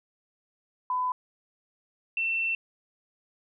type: tone pair in turn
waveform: sine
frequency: 1004 / 2690 Hz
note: B5 / E7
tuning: +28 / +34 cents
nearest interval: octave + perfect fourth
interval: 1706 cents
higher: second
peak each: -25 dBFS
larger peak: neither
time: 0.9-1.12 / 2.17-2.55 s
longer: second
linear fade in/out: 2 ms
effects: none